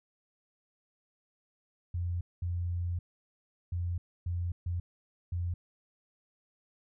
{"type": "tone bursts at uneven times", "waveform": "sine", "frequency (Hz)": 87.4, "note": "F2", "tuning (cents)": 2, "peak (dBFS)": -30, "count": 6, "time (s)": [[1.94, 2.21], [2.42, 2.99], [3.72, 3.98], [4.26, 4.52], [4.66, 4.8], [5.32, 5.54]], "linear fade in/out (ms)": 5, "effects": []}